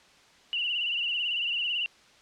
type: tone with vibrato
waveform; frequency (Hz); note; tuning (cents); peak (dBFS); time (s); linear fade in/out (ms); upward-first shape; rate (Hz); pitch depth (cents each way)
sine; 2853; F7; +36; -26; 0.53-1.86; 0; triangle; 18; 97
effects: white hiss -57 dBFS RMS until 2.21 s + low-pass 5000 Hz 12 dB/octave